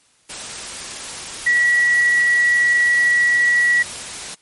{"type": "tone in noise", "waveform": "sine", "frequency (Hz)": 1935, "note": "B6", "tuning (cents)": -36, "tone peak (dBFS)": -12, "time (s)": [1.46, 3.83], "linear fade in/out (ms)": 10, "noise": "white", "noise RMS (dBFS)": -30, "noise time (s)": [0.29, 4.35], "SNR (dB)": 15, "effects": ["white hiss -57 dBFS RMS until 4.41 s", "MP3 48 kbps"]}